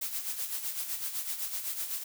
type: noise with tremolo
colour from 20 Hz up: blue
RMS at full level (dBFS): -33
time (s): 0.01-2.04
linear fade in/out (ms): 10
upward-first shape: sine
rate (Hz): 7.9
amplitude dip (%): 60
effects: none